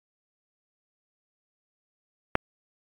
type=click; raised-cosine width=0.5 ms; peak=-5 dBFS; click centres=2.354 s; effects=AAC 64 kbps